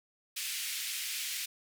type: band-pass noise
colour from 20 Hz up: pink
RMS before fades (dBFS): -37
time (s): 0.36-1.46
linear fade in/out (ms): 10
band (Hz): 2200 to 16000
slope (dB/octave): 24
effects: none